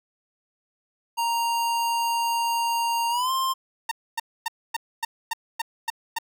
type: tone with pitch glide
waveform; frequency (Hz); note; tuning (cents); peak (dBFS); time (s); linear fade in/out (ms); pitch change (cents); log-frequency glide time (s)
square; 932.3 to 1052.5; A#5 to C6; 0 to +10; -23; 1.17-3.54; 20; +210; 3.1-3.31
type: tone bursts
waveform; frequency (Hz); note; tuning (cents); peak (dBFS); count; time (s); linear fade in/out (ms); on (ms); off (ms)
sawtooth; 916; A#5; -31; -20; 9; 3.89-6.186; 5; 24; 260
effects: none